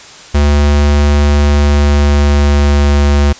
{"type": "tone with pitch glide", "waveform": "square", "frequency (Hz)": [72.7, 71.86], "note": ["D2", "D2"], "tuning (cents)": [-17, -37], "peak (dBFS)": -7, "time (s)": [0.34, 3.33], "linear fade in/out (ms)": 10, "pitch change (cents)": -20, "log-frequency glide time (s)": [1.3, 2.95], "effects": ["white hiss -34 dBFS RMS until 3.39 s", "resampled to 16000 Hz"]}